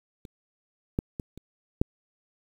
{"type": "clicks", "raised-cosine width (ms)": 3, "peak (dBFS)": [-30, -12, -20, -30, -8], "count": 5, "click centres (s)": [0.252, 0.989, 1.198, 1.376, 1.815], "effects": ["8-bit"]}